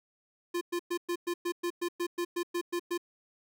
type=tone bursts; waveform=square; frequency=348.3 Hz; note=F4; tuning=5 cents flat; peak=-30 dBFS; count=14; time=0.54-2.978 s; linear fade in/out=10 ms; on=72 ms; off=110 ms; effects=none